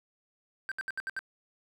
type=tone bursts; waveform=triangle; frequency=1561 Hz; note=G6; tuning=8 cents flat; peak=-30 dBFS; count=6; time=0.69-1.191 s; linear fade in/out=0 ms; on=26 ms; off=69 ms; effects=none